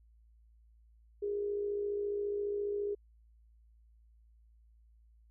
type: tone with amplitude modulation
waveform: sine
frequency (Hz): 408.8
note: G#4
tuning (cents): -27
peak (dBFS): -30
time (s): 1.22-2.95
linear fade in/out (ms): 10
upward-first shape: sine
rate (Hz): 54.6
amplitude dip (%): 45
effects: added 56 Hz sine -60 dBFS peak until 5.3 s